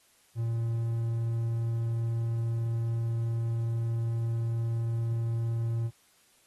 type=tone; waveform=triangle; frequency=115.3 Hz; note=A#2; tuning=19 cents flat; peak=-25 dBFS; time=0.35-5.91 s; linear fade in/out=50 ms; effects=white hiss -64 dBFS RMS until 6.46 s + AAC 32 kbps